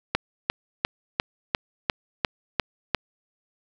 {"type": "click train", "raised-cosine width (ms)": 0.3, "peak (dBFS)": -4, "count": 9, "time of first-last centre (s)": [0.15, 2.947], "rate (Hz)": 2.86, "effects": []}